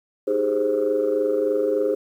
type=chord; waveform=sine; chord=Ab major seventh; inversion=second; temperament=equal; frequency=311.1 / 392 / 415.3 / 523.3 Hz; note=Eb4 / G4 / Ab4 / C5; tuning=0 / 0 / 0 / 0 cents; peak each=-27 / -27 / -21 / -22 dBFS; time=0.27-1.95 s; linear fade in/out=10 ms; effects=tanh soft clip ceiling -12 dBFS + 9-bit